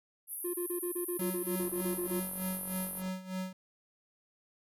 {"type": "band-pass noise", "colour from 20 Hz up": "pink", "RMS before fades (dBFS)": -41, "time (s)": [0.27, 3.03], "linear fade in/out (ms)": 50, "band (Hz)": [10000, 13000], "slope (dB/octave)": 96}
{"type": "tone bursts", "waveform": "triangle", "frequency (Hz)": 352.8, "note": "F4", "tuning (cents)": 18, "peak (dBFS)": -31, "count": 14, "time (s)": [0.44, 2.202], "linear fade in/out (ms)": 10, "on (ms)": 98, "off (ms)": 30}
{"type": "tone with tremolo", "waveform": "square", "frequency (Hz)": 186.4, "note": "F#3", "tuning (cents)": 13, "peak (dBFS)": -34, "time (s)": [1.19, 3.53], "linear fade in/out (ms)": 5, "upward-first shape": "sine", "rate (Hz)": 3.3, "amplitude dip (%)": 80}
{"type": "click train", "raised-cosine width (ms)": 1, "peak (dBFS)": -36, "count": 70, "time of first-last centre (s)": [1.61, 3.081], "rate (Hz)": 46.9}
{"effects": []}